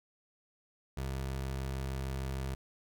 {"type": "tone", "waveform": "25% pulse", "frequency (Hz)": 66.5, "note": "C2", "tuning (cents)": 29, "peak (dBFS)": -31, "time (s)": [0.97, 2.55], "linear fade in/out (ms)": 5, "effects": []}